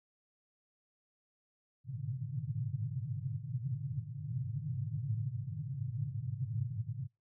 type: band-pass noise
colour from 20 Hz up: white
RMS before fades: -38 dBFS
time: 1.84-7.08 s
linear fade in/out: 50 ms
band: 100 to 150 Hz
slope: 96 dB/octave
effects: noise-tail reverb RT60 0.2 s tail -24 dB re dry